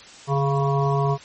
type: harmonic tone with a mistuned harmonic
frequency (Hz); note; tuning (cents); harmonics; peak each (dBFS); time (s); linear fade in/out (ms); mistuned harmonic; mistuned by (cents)
138.59; C#3; 0; 1 / 3 / 5 / 7 / 8; -20 / -25 / -27 / -28 / -29; 0.27-1.18; 50; 1; +40
effects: white hiss -44 dBFS RMS until 1.24 s + MP3 32 kbps